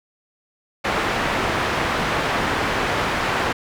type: low-pass noise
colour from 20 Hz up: white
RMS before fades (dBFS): -22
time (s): 0.84-3.53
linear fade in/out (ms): 10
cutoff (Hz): 1700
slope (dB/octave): 12
effects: none